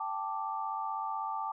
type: chord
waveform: sine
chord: G suspended second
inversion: none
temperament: equal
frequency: 784 / 880 / 1174.7 Hz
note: G5 / A5 / D6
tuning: 0 / 0 / 0 cents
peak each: -39 / -36 / -37 dBFS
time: 0-1.52 s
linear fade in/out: 5 ms
effects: none